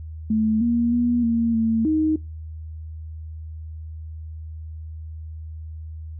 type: tone with pitch steps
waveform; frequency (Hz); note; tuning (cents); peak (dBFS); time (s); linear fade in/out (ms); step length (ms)
sine; 218.1 / 236.2 / 240.9 / 231 / 225.1 / 311.6; A3 / A#3 / B3 / A#3 / A3 / D#4; -15 / +23 / -43 / -16 / +40 / +3; -17; 0.3-2.16; 5; 310
effects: noise-tail reverb RT60 0.2 s tail -21 dB re dry + added 79 Hz sine -32 dBFS peak until 6.19 s